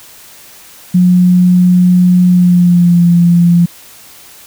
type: tone with pitch glide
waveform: sine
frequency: 180 to 172.67 Hz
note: F#3 to F3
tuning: -47 to -19 cents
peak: -4 dBFS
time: 0.94-3.66 s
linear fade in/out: 10 ms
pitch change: -72 cents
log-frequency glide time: 2.27-3.04 s
effects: white hiss -37 dBFS RMS until 4.46 s